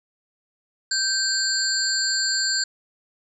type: tone cluster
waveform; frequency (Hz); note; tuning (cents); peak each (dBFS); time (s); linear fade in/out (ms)
sine; 1559 / 4326 / 4707 / 7370; G6 / C#8 / D8 / A#8; -10 / -43 / +3 / -21; -26; 0.91-2.64; 5
effects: none